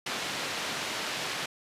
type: band-pass noise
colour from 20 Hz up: white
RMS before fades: -34 dBFS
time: 0.06-1.46 s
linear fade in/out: 5 ms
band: 140 to 3900 Hz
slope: 12 dB/octave
effects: resampled to 32000 Hz